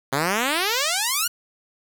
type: exponential sweep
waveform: 5% pulse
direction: up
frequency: 130 to 1480 Hz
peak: -9 dBFS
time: 0.12-1.28 s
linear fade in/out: 10 ms
effects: 7-bit

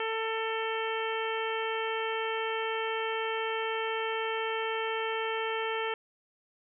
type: harmonic tone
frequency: 446 Hz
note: A4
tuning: 23 cents sharp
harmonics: 1 / 2 / 3 / 4 / 5 / 6 / 7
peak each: -33 / -36 / -38 / -39 / -40 / -41 / -41 dBFS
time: 0-5.94 s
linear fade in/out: 2 ms
effects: none

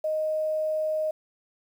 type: tone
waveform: sine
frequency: 622.3 Hz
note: D#5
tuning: in tune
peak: -24 dBFS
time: 0.04-1.11 s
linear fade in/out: 5 ms
effects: 9-bit

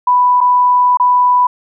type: tone with dropouts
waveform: sine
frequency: 990 Hz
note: B5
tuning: 4 cents sharp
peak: -7 dBFS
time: 0.07-1.47 s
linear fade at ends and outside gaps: 5 ms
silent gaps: 0.406-0.411 / 0.972-0.998 s
effects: none

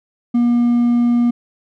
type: tone with hard clipping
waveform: triangle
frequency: 239.2 Hz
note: A#3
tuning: 45 cents sharp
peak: -12 dBFS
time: 0.34-1.31 s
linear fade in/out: 10 ms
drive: 5 dB
effects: none

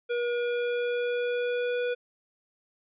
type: tone with pitch glide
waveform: square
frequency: 480.1 to 488.8 Hz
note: B4 to B4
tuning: -49 to -18 cents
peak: -27 dBFS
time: 0.09-1.95 s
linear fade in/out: 20 ms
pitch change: +31 cents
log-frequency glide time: 0.28-1.78 s
effects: resampled to 8000 Hz

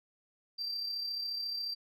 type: tone with amplitude modulation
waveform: sine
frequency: 4699 Hz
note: D8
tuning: in tune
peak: -30 dBFS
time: 0.58-1.75 s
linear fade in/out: 20 ms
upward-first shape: sine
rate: 34.2 Hz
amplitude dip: 50%
effects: tanh soft clip ceiling -32 dBFS

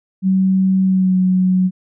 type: tone with pitch glide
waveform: sine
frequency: 189.5 to 184.96 Hz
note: F#3 to F#3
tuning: +42 to 0 cents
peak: -11 dBFS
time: 0.22-1.71 s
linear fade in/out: 50 ms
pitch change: -42 cents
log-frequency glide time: 0.83-1.17 s
effects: none

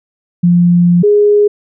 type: tone pair in turn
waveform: sine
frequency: 174.61 / 414.1 Hz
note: F3 / G#4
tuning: 0 / -5 cents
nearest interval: octave + minor third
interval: 1495 cents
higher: second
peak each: -5 dBFS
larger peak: neither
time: 0.43-1.03 / 1.03-1.48 s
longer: first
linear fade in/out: 10 ms
effects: none

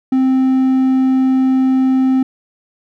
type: tone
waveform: triangle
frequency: 261.6 Hz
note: C4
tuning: in tune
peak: -8 dBFS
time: 0.12-2.23 s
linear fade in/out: 5 ms
effects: none

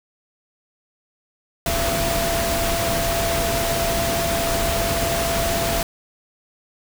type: tone in noise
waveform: sine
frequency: 675 Hz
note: E5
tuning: 41 cents sharp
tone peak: -23 dBFS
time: 1.66-5.83 s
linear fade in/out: 2 ms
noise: pink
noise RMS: -23 dBFS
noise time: 1.66-5.83 s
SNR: -3 dB
effects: none

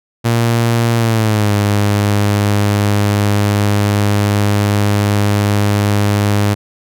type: tone with pitch glide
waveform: sawtooth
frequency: 116.54 to 102.63 Hz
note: A#2 to G#2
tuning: 0 to -20 cents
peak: -7 dBFS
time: 0.24-6.55 s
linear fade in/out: 20 ms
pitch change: -220 cents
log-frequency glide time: 0.96-1.52 s
effects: none

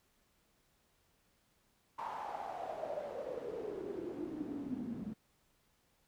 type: noise with band-pass filter sweep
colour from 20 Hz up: pink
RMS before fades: -42 dBFS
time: 1.98-5.14 s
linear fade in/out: 10 ms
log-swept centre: 960 to 210 Hz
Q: 7.4
effects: pink hiss -74 dBFS RMS until 6.07 s

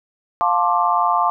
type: chord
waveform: sine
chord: D minor seventh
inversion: first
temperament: just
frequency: 704.8 / 881 / 1057.2 / 1174.7 Hz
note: F5 / A5 / C6 / D6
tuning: +16 / +2 / +18 / 0 cents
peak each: -20 dBFS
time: 0.41-1.3 s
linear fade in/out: 0 ms
effects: none

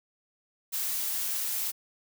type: noise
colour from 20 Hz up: blue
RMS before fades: -31 dBFS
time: 0.72-1.72 s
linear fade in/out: 20 ms
effects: none

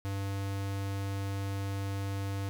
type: tone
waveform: square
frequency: 98.5 Hz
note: G2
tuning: 9 cents sharp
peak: -33 dBFS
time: 0.05-2.49 s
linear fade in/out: 0 ms
effects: none

